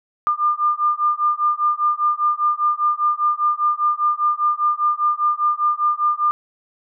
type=beating tone pair; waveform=sine; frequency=1200 / 1205 Hz; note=D6 / D6; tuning=+37 / +44 cents; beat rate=5 Hz; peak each=-19 dBFS; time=0.27-6.31 s; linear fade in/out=0 ms; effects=none